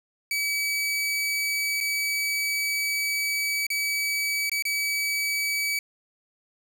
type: tone with dropouts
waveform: sawtooth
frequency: 2285 Hz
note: D7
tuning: 48 cents flat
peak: -21 dBFS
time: 0.31-5.79 s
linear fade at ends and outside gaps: 2 ms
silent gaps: 1.804-1.809 / 3.667-3.702 / 4.496-4.516 / 4.624-4.652 s
effects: none